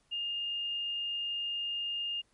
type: tone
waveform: sine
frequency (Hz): 2824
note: F7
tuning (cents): +19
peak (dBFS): -32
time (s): 0.11-2.22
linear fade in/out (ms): 20
effects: pink hiss -71 dBFS RMS until 2.33 s + MP3 48 kbps